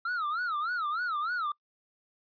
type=tone with vibrato; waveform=triangle; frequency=1318.5 Hz; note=E6; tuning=in tune; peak=-27 dBFS; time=0.05-1.52 s; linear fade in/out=5 ms; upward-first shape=sine; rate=3.3 Hz; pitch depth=200 cents each way; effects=noise-tail reverb RT60 0.1 s tail -23 dB re dry + resampled to 11025 Hz